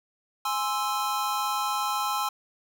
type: chord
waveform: square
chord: Ab augmented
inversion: none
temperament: equal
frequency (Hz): 830.6 / 1046.5 / 1318.5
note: Ab5 / C6 / E6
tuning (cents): 0 / 0 / 0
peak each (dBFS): -31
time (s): 0.45-2.29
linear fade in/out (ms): 5
effects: none